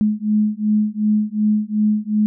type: beating tone pair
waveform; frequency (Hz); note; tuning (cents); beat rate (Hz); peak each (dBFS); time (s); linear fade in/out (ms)
sine; 210.8 / 213.5; G#3 / G#3; +26 / +48; 2.7; -18; 0.01-2.26; 0
effects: none